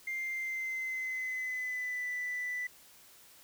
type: tone with pitch glide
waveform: sine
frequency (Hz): 2101 to 1984.2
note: C7 to B6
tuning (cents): +7 to +8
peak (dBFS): -32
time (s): 0.07-2.67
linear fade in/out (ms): 5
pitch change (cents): -99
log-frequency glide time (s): 0.23-2.08
effects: tanh soft clip ceiling -31 dBFS + white hiss -58 dBFS RMS until 3.43 s